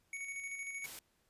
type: tone with tremolo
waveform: square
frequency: 2229 Hz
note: C#7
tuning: 9 cents sharp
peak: -40 dBFS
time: 0.13-0.86 s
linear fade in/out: 2 ms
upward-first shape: square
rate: 13 Hz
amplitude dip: 40%
type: noise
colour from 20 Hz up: white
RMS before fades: -48 dBFS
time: 0.84-0.99 s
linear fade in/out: 2 ms
effects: pink hiss -75 dBFS RMS until 1.29 s + resampled to 32000 Hz